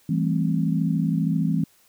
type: chord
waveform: sine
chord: A minor seventh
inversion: second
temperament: just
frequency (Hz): 165 / 198 / 220 / 264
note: E3 / G3 / A3 / C4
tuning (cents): +2 / +18 / 0 / +16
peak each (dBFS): -22 / -27 / -28 / -27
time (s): 0.09-1.64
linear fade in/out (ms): 5
effects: white hiss -59 dBFS RMS until 1.88 s